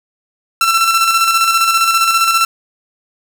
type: tone with tremolo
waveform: sawtooth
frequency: 1344 Hz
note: E6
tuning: 33 cents sharp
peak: -5 dBFS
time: 0.61-2.45 s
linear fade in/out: 2 ms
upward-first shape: square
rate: 15 Hz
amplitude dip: 40%
effects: none